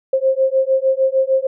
sine beating tone pair, 527 / 533.6 Hz, C5 / C5, +12 / +34 cents, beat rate 6.6 Hz, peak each -16 dBFS, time 0.13-1.47 s, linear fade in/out 5 ms, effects none

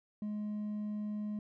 sine tone with hard clipping, 210 Hz, G#3, 19 cents sharp, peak -36 dBFS, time 0.22-1.39 s, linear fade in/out 2 ms, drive 2 dB, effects none

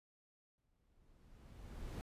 brown noise with exponential growth, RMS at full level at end -42 dBFS, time 0.58-2.01 s, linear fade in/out 0 ms, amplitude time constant 310 ms, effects resampled to 32000 Hz

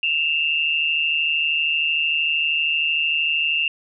sine tone pair together, 2637 / 2790 Hz, E7 / F7, 0 / -2 cents, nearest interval minor second, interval 98 cents, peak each -22 / -20 dBFS, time 0.03-3.68 s, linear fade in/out 2 ms, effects none

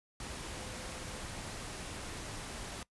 sine tone in noise, 511 Hz, C5, 41 cents flat, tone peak -53 dBFS, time 0.52-1.21 s, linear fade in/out 2 ms, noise pink, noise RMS -43 dBFS, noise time 0.2-2.83 s, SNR -13 dB, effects noise-tail reverb RT60 0.1 s tail -21 dB re dry + resampled to 24000 Hz

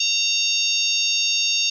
harmonic tone, 920 Hz, A#5, 23 cents flat, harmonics 3 / 4 / 5 / 6 / 7, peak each -23 / -24 / -25 / -26 / -26 dBFS, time 0-1.7 s, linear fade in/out 5 ms, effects 9-bit

